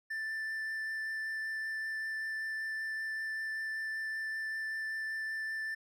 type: tone with vibrato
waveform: triangle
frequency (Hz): 1769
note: A6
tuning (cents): +9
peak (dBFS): -33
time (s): 0.1-5.75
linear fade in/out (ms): 10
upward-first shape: triangle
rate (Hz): 5.2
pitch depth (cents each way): 9
effects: none